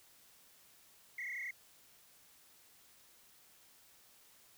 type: tone with frequency modulation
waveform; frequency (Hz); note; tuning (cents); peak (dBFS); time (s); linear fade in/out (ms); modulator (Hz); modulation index
sine; 2056; C7; -31; -38; 1.18-1.51; 5; 31.6; 4.3
effects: tanh soft clip ceiling -36 dBFS + white hiss -64 dBFS RMS until 4.57 s